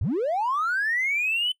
triangle linear sweep, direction up, 63.7 to 3042 Hz, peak -19 dBFS, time 0.01-1.52 s, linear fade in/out 5 ms, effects noise-tail reverb RT60 0.1 s tail -22 dB re dry + tanh soft clip ceiling -19 dBFS

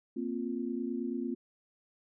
sine chord, Bb suspended second, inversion none, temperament just, 233.1 / 262.2 / 349.6 Hz, Bb3 / C4 / F4, 0 / +4 / +2 cents, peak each -36 / -36 / -38 dBFS, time 0.16-1.35 s, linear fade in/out 10 ms, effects none

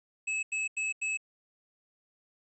square tone bursts, 2592 Hz, E7, 30 cents flat, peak -30 dBFS, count 4, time 0.27-1.174 s, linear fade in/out 10 ms, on 160 ms, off 88 ms, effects resampled to 24000 Hz

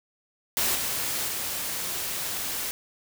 white noise with level steps, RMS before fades -25 / -29 / -31 dBFS, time 0.57-2.71 s, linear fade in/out 0 ms, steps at 0.75 / 1.28 s, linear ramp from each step 5 ms, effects none

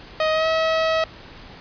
sawtooth tone with pitch glide, 627 to 643.1 Hz, D#5 to E5, +13 to -43 cents, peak -14 dBFS, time 0.2-1.04 s, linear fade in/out 2 ms, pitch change +44 cents, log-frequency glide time 0.32-0.47 s, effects pink hiss -42 dBFS RMS until 1.6 s + resampled to 11025 Hz

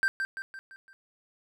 triangle tone with echo, 1568 Hz, G6, in tune, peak -20 dBFS, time 0.03-0.08 s, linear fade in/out 0 ms, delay 170 ms, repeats 5, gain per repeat -6 dB, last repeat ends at 0.93 s, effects none

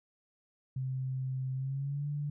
sine tone with pitch glide, 130.81 to 145.98 Hz, C3 to D3, 0 to -10 cents, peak -32 dBFS, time 0.76-2.3 s, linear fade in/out 5 ms, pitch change +190 cents, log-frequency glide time 1.54-2.08 s, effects none

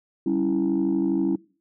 sine chord, C# diminished, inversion second, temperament equal with one note detuned, 194.53 / 277.2 / 329.6 Hz, G3 / C#4 / E4, -13 / 0 / 0 cents, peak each -26 / -23 / -22 dBFS, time 0.26-1.36 s, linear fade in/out 5 ms, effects noise-tail reverb RT60 0.4 s tail -23 dB re dry + tanh soft clip ceiling -15 dBFS

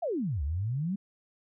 sine exponential two-way sweep, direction down then up, 743 to 67 to 205.5 Hz, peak -28 dBFS, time 0.02-0.96 s, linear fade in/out 10 ms, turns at 0.43 s, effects none

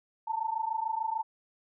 sine tone pair together, 880 / 906.8 Hz, A5 / A#5, 0 / -48 cents, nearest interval minor second, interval 52 cents, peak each -32 / -32 dBFS, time 0.27-1.23 s, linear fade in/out 10 ms, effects none

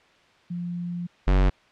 sine / square tone pair in turn, 174.61 / 46.98 Hz, F3 / F#1, 0 / +27 cents, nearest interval octave + major seventh, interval 2273 cents, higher first, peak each -28 / -17 dBFS, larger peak second, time 0.5-1.07 / 1.27-1.5 s, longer first, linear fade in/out 10 ms, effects white hiss -57 dBFS RMS until 1.71 s + low-pass 3000 Hz 12 dB/octave

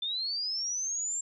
sine linear sweep, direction up, 3520 to 7459 Hz, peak -30 dBFS, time 0.02-1.21 s, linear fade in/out 5 ms, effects none

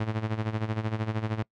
sawtooth tone with tremolo, 109.4 Hz, A2, 9 cents flat, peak -21 dBFS, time 0-1.43 s, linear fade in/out 5 ms, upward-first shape sine, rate 13 Hz, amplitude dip 75%, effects noise-tail reverb RT60 0.1 s tail -25 dB re dry + low-pass 3000 Hz 12 dB/octave

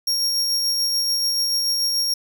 40% pulse tone with tremolo, 5570 Hz, F8, 5 cents flat, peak -17 dBFS, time 0.07-2.14 s, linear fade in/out 5 ms, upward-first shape sine, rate 6.9 Hz, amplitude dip 25%, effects 9-bit

